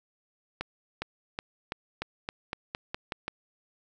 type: accelerating click train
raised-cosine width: 0.3 ms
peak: -16 dBFS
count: 11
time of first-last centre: 0.61-3.28 s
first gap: 410 ms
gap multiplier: 0.9
effects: none